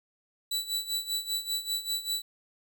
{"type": "tone with tremolo", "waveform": "sawtooth", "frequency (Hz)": 3951, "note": "B7", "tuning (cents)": 0, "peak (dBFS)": -24, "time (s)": [0.51, 2.22], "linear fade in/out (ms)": 5, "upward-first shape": "sine", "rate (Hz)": 5.1, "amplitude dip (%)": 80, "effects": []}